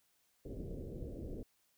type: low-pass noise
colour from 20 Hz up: pink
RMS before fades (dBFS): -44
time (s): 0.45-1.43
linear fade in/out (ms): 5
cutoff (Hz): 550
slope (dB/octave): 48
effects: white hiss -75 dBFS RMS until 1.77 s